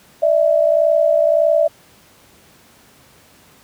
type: tone pair together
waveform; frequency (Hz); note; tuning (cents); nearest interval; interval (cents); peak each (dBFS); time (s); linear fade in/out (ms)
sine; 593 / 654.7; D5 / E5; +17 / -12; major second; 171; -14; 0.22-1.68; 10
effects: pink hiss -49 dBFS RMS until 3.63 s + high-pass 80 Hz 12 dB/octave